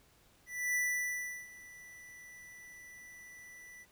square tone with ADSR envelope, 1975.5 Hz, B6, in tune, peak -30 dBFS, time 0.46-3.86 s, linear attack 290 ms, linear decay 720 ms, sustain -21 dB, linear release 42 ms, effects pink hiss -66 dBFS RMS until 3.91 s

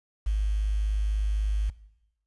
sine tone with quantisation, 51.91 Hz, G#1, in tune, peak -22 dBFS, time 0.26-1.7 s, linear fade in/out 10 ms, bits 8, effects noise-tail reverb RT60 0.9 s tail -19 dB re dry + resampled to 24000 Hz

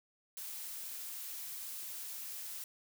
blue noise, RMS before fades -44 dBFS, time 0.37-2.64 s, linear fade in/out 2 ms, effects none

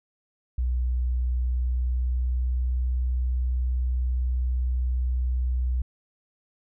sine tone with pitch glide, 61.74 to 62.42 Hz, B1 to B1, 0 to +19 cents, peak -22 dBFS, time 0.58-5.82 s, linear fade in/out 5 ms, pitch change +19 cents, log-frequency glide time 1.31-2.79 s, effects none

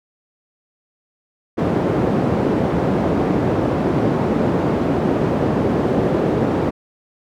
white band-pass noise, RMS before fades -18 dBFS, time 1.57-6.71 s, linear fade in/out 20 ms, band 110 to 410 Hz, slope 12 dB/octave, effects none

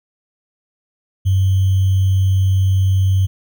sine tone with sample-and-hold, 95.2 Hz, F#2, 50 cents sharp, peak -11 dBFS, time 1.25-3.27 s, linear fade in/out 20 ms, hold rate 3150 Hz, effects none

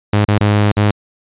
sawtooth tone with dropouts, 103.83 Hz, G#2, in tune, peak -6 dBFS, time 0.13-0.91 s, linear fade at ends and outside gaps 5 ms, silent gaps 0.25-0.283 / 0.383-0.407 / 0.718-0.768 s, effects resampled to 8000 Hz

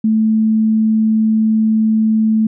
sine tone, 219.2 Hz, A3, 6 cents flat, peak -10 dBFS, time 0.04-2.47 s, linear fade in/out 5 ms, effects none

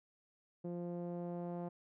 sawtooth tone with low-pass filter sweep, 174.2 Hz, F3, 4 cents flat, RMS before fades -42 dBFS, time 0.64-1.69 s, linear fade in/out 10 ms, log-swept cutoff 470 to 730 Hz, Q 1.8, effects none

